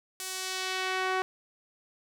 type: tone with band-pass filter sweep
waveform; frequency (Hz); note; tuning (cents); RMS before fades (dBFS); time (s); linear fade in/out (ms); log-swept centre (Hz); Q
sawtooth; 374.7; F#4; +22; -32; 0.2-1.22; 0; 9700 to 1200; 0.8
effects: none